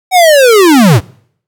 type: linear sweep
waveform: square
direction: down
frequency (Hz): 762 to 83.1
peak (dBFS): -3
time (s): 0.11-1.01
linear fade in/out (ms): 50
effects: noise-tail reverb RT60 0.6 s tail -23 dB re dry